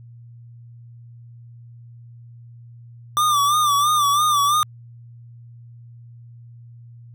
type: tone with vibrato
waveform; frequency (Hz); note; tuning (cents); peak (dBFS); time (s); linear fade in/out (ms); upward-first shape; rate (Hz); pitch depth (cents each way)
square; 1180; D6; +8; -16; 3.17-4.63; 0; sine; 3; 74
effects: added 118 Hz sine -40 dBFS peak until 7.14 s